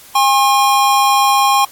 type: tone pair together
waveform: square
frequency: 811 / 1076 Hz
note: G#5 / C6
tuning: -41 / +48 cents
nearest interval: perfect fourth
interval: 489 cents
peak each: -13 dBFS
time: 0.15-1.65 s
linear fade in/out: 5 ms
effects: white hiss -40 dBFS RMS until 1.71 s + AAC 64 kbps